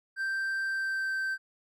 triangle tone with pitch glide, 1568 to 1555.4 Hz, G6 to G6, 0 to -14 cents, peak -27 dBFS, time 0.16-1.38 s, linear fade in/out 50 ms, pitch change -14 cents, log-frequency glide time 0.66-1.13 s, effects none

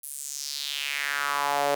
sawtooth tone with high-pass filter sweep, 142.8 Hz, D3, 48 cents flat, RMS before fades -29 dBFS, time 0.03-1.75 s, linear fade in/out 5 ms, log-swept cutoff 11000 to 550 Hz, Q 3.1, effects none

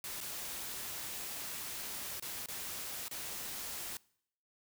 white noise with dropouts, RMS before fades -42 dBFS, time 0.04-3.97 s, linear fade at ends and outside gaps 1 ms, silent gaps 0.205-0.211 / 2.198-2.224 / 2.46-2.485 / 3.082-3.111 s, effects noise-tail reverb RT60 0.7 s tail -24 dB re dry

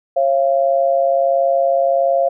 sine tone pair together, 544 / 685.4 Hz, C#5 / F5, -33 / -33 cents, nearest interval major third, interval 400 cents, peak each -15 dBFS, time 0.16-2.29 s, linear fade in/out 10 ms, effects none

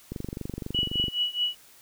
click train, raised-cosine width 3 ms, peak -20 dBFS, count 24, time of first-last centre 0.12-1.082 s, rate 23.9 Hz
sine tone with tremolo, 2936 Hz, F#7, 14 cents flat, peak -21 dBFS, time 0.74-1.55 s, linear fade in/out 10 ms, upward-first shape triangle, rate 4.7 Hz, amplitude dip 95%
effects white hiss -54 dBFS RMS until 1.81 s

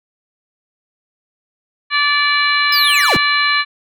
harmonic tone, 581 Hz, D5, 19 cents flat, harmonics 2 / 3 / 4 / 5 / 6 / 7, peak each -18 / -17 / -18 / -24 / -30 / -19 dBFS, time 1.9-3.65 s, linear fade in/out 50 ms
square linear sweep, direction down, 5200 to 58.3 Hz, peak -15 dBFS, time 2.72-3.17 s, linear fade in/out 5 ms
effects none

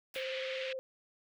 white noise with exponential decay, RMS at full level -47 dBFS, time 0.14-0.29 s, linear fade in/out 2 ms, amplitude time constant 32 ms
pink band-pass noise, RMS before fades -42 dBFS, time 0.15-0.73 s, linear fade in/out 5 ms, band 1900 to 3400 Hz, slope 24 dB/octave
sine tone with vibrato, 524 Hz, C5, 2 cents sharp, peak -37 dBFS, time 0.16-0.79 s, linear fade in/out 0 ms, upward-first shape square, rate 19 Hz, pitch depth 15 cents each way
effects none

